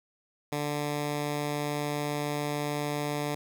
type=tone; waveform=10% pulse; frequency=147 Hz; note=D3; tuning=2 cents sharp; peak=-21 dBFS; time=0.52-3.35 s; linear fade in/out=5 ms; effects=none